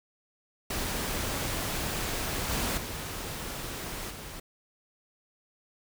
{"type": "noise with level steps", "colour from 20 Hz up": "pink", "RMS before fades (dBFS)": [-32, -30, -37, -42], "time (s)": [0.7, 4.4], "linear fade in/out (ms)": 5, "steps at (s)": [2.49, 2.77, 4.1], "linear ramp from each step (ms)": 10, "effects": []}